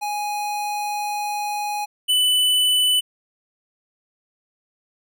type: tone pair in turn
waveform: square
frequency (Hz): 830.6 / 2991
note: G#5 / F#7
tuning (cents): 0 / +18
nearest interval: octave + minor seventh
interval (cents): 2218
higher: second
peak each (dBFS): -24 / -16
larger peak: second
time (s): 0.01-1.86 / 2.08-3.01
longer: first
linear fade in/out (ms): 20
effects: none